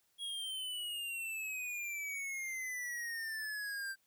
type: exponential sweep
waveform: square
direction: down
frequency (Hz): 3322 to 1568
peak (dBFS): -39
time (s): 0.18-3.96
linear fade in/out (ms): 50
effects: white hiss -75 dBFS RMS until 4.06 s